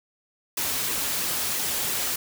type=noise with flanger; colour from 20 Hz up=white; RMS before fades=-27 dBFS; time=0.57-2.16 s; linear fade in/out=5 ms; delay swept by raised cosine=1.3 to 6.1 ms; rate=3 Hz; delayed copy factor=-0.5; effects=none